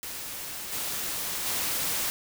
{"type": "noise with level steps", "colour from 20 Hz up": "white", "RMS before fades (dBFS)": [-37, -32, -29], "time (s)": [0.03, 2.1], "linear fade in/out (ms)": 0, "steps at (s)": [0.71, 1.45], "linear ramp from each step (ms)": 20, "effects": []}